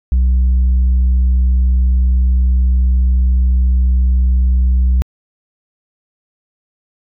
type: tone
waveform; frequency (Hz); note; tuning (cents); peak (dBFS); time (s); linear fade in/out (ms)
sine; 62.8; B1; +30; -6; 0.12-5.02; 0
effects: tanh soft clip ceiling -8 dBFS